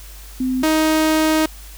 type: tone pair in turn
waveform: sine / sawtooth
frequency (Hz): 257.4 / 313.7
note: C4 / D#4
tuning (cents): -28 / +14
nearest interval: minor third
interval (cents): 342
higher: second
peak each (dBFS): -17 / -10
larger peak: second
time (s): 0.4-0.63 / 0.63-1.46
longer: second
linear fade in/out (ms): 5
effects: added 50 Hz sine -36 dBFS peak until 1.77 s + white hiss -42 dBFS RMS until 1.77 s